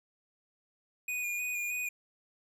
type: tone with vibrato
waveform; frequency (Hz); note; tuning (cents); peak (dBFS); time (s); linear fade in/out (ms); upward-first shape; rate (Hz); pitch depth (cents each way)
square; 2455; D#7; -24; -33; 1.08-1.89; 5; square; 3.2; 18
effects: none